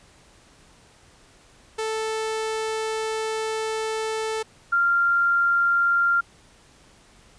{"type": "tone pair in turn", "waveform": ["sawtooth", "sine"], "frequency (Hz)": [440, 1389.3], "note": ["A4", "F6"], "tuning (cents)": [0, -9], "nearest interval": "octave + minor sixth", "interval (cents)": 1991, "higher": "second", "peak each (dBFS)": [-21, -17], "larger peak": "second", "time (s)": [[1.78, 4.43], [4.72, 6.21]], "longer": "first", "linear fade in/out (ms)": 10, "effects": ["pink hiss -54 dBFS RMS until 7.38 s", "resampled to 22050 Hz"]}